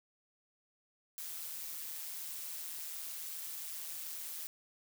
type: noise with amplitude modulation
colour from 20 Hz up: blue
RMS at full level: -41 dBFS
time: 1.18-4.47 s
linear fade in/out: 0 ms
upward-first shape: sine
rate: 159 Hz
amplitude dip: 50%
effects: none